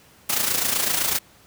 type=noise with amplitude modulation; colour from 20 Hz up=white; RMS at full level=-20 dBFS; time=0.29-1.19 s; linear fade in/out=10 ms; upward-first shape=sine; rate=27.9 Hz; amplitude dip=60%; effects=pink hiss -53 dBFS RMS until 1.46 s + high-pass 60 Hz 12 dB/octave